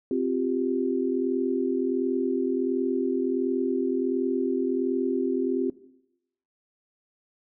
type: chord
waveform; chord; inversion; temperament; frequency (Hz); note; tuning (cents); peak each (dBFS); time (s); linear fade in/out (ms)
sine; C suspended fourth; none; equal with one note detuned; 261.6 / 350.6 / 392; C4 / F4 / G4; 0 / +7 / 0; -26 / -28 / -28; 0.11-5.7; 2
effects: noise-tail reverb RT60 0.8 s tail -17 dB re dry